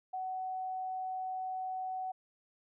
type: tone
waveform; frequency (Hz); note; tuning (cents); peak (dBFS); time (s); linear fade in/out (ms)
sine; 749; F#5; +21; -35; 0.13-2.12; 10
effects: none